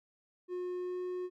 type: tone with pitch glide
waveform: triangle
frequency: 360 to 362.7 Hz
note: F#4 to F#4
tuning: -47 to -34 cents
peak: -33 dBFS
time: 0.48-1.3 s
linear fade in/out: 50 ms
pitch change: +13 cents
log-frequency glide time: 0.76-0.99 s
effects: none